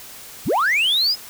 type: linear sweep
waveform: sine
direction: up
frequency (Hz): 31.16 to 5180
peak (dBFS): -13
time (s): 0.45-1.16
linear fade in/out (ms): 50
effects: tanh soft clip ceiling -14 dBFS + white hiss -39 dBFS RMS until 1.29 s